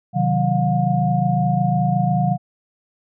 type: tone cluster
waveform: sine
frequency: 131.5 / 157.1 / 185.4 / 715 Hz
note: C3 / D#3 / F#3 / F5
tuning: +9 / +17 / +4 / +41 cents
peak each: -21 dBFS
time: 0.13-2.38 s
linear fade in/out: 50 ms
effects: none